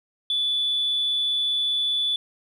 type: tone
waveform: sine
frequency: 3465 Hz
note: A7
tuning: 27 cents flat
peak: -20 dBFS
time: 0.3-2.16 s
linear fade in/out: 2 ms
effects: tanh soft clip ceiling -16 dBFS + 10-bit